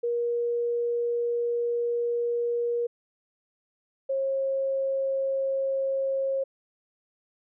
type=tone pair in turn; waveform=sine; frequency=474.9 / 539.7 Hz; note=A#4 / C#5; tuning=+32 / -46 cents; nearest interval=major second; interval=222 cents; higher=second; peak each=-24 dBFS; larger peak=neither; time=0.03-2.87 / 4.09-6.44 s; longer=first; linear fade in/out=10 ms; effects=none